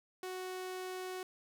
sawtooth tone, 370 Hz, F#4, in tune, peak -36 dBFS, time 0.23-1.23 s, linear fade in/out 2 ms, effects none

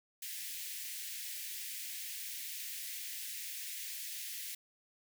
white high-pass noise, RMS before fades -43 dBFS, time 0.22-4.55 s, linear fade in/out 5 ms, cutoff 1800 Hz, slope 48 dB/octave, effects none

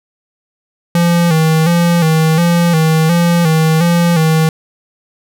square tone with vibrato, 165.3 Hz, E3, 5 cents sharp, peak -9 dBFS, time 0.95-4.49 s, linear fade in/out 2 ms, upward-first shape square, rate 1.4 Hz, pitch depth 65 cents each way, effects none

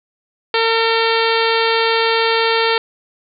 harmonic tone, 453.9 Hz, A#4, 46 cents flat, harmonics 1 / 2 / 3 / 4 / 5 / 6 / 7 / 8 / 9 / 10, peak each -17 / -20 / -22 / -23 / -24 / -25 / -25 / -26 / -27 / -27 dBFS, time 0.54-2.78 s, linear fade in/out 2 ms, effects none

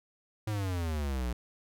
square exponential sweep, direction down, 109.7 to 58 Hz, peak -31 dBFS, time 0.47-1.33 s, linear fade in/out 5 ms, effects none

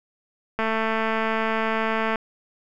click train, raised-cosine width 0.5 ms, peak -10 dBFS, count 349, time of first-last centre 0.59-2.158 s, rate 222 Hz, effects none

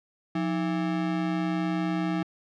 square ring-modulated tone, 246.9 Hz, B3, in tune, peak -23 dBFS, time 0.35-2.23 s, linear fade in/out 5 ms, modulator 69.6 Hz, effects low-pass 3000 Hz 12 dB/octave

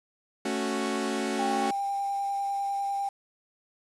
sawtooth chord, F# minor, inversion first, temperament equal, 220 / 277.2 / 370 Hz, A3 / C#4 / F#4, 0 / 0 / 0 cents, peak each -28 dBFS, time 0.45-1.71 s, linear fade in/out 5 ms
sine tone with vibrato, 796 Hz, G5, 26 cents sharp, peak -27 dBFS, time 1.39-3.09 s, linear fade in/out 5 ms, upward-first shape triangle, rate 10 Hz, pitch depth 8 cents each way
effects resampled to 24000 Hz + 8-bit

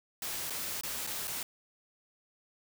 white noise with dropouts, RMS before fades -37 dBFS, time 0.22-1.43 s, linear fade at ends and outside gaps 2 ms, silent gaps 0.499-0.504 / 0.811-0.834 / 1.067-1.072 / 1.273-1.278 s, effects none

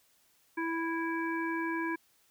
harmonic tone, 329.6 Hz, E4, in tune, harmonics 1 / 3 / 5 / 7, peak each -33 / -37 / -37 / -42 dBFS, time 0.57-1.96 s, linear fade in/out 10 ms, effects white hiss -68 dBFS RMS until 2.3 s

